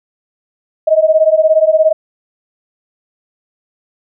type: beating tone pair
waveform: sine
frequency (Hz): 622.3 / 639.3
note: D#5 / D#5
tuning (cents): 0 / +47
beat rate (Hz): 17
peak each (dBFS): -10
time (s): 0.87-1.93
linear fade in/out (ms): 10
effects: none